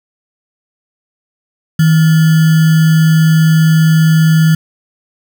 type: tone with sample-and-hold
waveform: sine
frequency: 160 Hz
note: D#3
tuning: 49 cents sharp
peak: -5 dBFS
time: 1.79-4.55 s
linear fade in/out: 5 ms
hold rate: 1575 Hz
effects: none